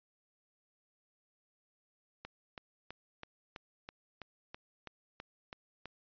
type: click train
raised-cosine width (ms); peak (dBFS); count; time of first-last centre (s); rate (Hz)
0.3; -28; 12; 2.25-5.857; 3.05
effects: resampled to 11025 Hz

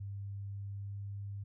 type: tone with pitch glide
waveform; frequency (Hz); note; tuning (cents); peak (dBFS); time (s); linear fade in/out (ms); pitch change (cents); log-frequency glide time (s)
sine; 99.6 to 100.23; G2 to G2; +28 to +39; -39; 0-1.44; 10; +11; 0.46-0.95
effects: none

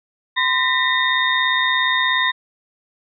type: tone cluster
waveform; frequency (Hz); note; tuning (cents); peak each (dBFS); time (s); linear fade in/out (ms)
sine; 1022 / 1823 / 1960 / 3678; C6 / A#6 / B6 / A#7; -41 / -39 / -14 / -24; -21; 0.36-2.32; 20
effects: none

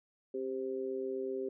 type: tone with amplitude modulation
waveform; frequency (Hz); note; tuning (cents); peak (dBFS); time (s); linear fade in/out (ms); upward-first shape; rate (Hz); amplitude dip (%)
sine; 393.7; G4; +8; -30; 0.34-1.49; 5; sine; 128; 90
effects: none

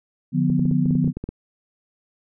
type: chord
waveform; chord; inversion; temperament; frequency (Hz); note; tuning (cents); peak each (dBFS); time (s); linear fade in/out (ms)
sine; B diminished; first; just; 148.16 / 177.8 / 246.9; D3 / F3 / B3; +16 / +31 / 0; -21 / -21 / -21; 0.32-1.13; 50
type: clicks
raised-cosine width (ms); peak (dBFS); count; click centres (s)
3; -16; 12; 0.5 / 0.595 / 0.655 / 0.712 / 0.858 / 0.908 / 0.953 / 1.045 / 1.077 / 1.17 / 1.24 / 1.29
effects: none

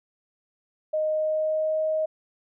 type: tone with pitch glide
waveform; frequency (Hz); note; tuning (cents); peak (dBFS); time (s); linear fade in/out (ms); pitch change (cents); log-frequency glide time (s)
sine; 620 to 627.2; D#5 to D#5; -6 to +14; -22; 0.93-2.06; 10; +20; 1.11-1.82
effects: none

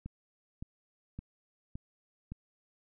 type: click train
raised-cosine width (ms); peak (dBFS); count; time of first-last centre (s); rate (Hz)
5; -28; 5; 0.06-2.32; 1.77
effects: none

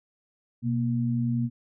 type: tone pair together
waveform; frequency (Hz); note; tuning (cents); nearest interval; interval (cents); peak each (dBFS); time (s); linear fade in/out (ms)
sine; 124.59 / 235.2; B2 / A#3; +16 / +16; major seventh; 1100; -26; 0.62-1.5; 50
effects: none

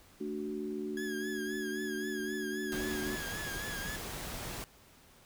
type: chord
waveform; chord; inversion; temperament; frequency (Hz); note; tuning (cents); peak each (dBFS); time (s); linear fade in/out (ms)
sine; D major; second; equal with one note detuned; 220 / 293.7 / 372.6; A3 / D4 / F#4; 0 / 0 / +12; -40 / -40 / -38; 0.2-3.16; 10
type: tone with vibrato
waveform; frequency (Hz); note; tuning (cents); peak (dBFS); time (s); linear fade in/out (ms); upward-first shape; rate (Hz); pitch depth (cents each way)
40% pulse; 1662; G#6; +1; -39; 0.97-3.96; 2; triangle; 3.8; 73
type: noise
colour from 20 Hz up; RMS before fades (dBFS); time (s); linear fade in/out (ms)
pink; -41; 2.72-4.64; 0
effects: pink hiss -60 dBFS RMS until 5.25 s

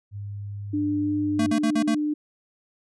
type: tone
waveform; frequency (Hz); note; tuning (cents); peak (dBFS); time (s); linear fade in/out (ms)
sine; 101.6; G#2; -38; -31; 0.11-1.54; 50
type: tone with pitch glide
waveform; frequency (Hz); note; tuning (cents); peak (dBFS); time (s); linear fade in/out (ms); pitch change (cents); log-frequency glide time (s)
sine; 296.5 to 299.3; D4 to D4; +17 to +33; -22; 0.73-2.14; 10; +16; 1.03-1.11
type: tone bursts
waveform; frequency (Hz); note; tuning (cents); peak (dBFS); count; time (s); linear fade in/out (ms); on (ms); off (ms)
square; 224.8; A3; +37; -22; 5; 1.39-1.948; 5; 74; 47
effects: resampled to 24000 Hz

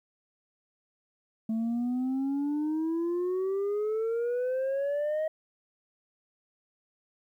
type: exponential sweep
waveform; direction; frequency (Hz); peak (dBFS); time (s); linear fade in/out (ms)
sine; up; 220 to 634; -24; 1.49-5.28; 5
effects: tanh soft clip ceiling -26 dBFS + 11-bit

